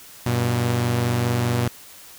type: tone pair together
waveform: sawtooth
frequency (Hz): 95.72 / 120.5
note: G2 / B2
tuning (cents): -41 / -42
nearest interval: major third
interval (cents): 399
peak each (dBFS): -23 / -16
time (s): 0.26-1.68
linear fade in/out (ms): 5
effects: white hiss -44 dBFS RMS until 2.18 s